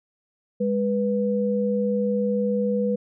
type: tone pair together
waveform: sine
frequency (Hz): 204.6 / 490.9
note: G#3 / B4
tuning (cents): -26 / -10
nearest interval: octave + minor third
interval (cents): 1516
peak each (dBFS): -23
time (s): 0.6-2.96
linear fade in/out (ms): 10
effects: none